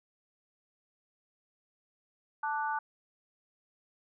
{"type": "chord", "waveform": "sine", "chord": "D major", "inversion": "second", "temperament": "equal", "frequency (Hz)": [880, 1174.7, 1480], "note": ["A5", "D6", "F#6"], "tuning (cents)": [0, 0, 0], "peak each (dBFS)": [-32, -38, -36], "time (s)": [2.43, 2.79], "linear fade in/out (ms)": 5, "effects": []}